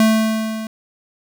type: tone with level ramp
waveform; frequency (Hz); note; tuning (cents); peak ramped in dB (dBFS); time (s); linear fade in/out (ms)
square; 220; A3; 0; -10 to -26; 0-0.67; 2
effects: none